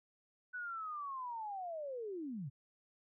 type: linear sweep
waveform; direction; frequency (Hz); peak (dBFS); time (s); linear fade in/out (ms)
sine; down; 1500 to 120; -40; 0.53-2.5; 20
effects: none